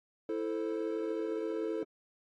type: chord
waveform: triangle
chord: A minor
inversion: second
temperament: equal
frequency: 329.6 / 440 / 523.3 Hz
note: E4 / A4 / C5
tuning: 0 / 0 / 0 cents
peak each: -34 / -33 / -39 dBFS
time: 0.29-1.83 s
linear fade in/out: 2 ms
effects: AAC 32 kbps